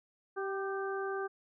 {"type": "harmonic tone with a mistuned harmonic", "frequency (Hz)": 388.8, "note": "G4", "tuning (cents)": -14, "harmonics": [1, 2, 3, 4], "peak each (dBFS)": [-35, -42, -42, -42], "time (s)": [0.36, 1.28], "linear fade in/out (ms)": 20, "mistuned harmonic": 3, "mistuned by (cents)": 35, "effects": []}